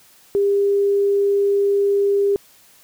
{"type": "tone", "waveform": "sine", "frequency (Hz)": 401, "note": "G4", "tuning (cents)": 39, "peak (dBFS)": -14, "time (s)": [0.35, 2.36], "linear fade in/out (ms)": 0, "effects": ["white hiss -51 dBFS RMS until 2.83 s"]}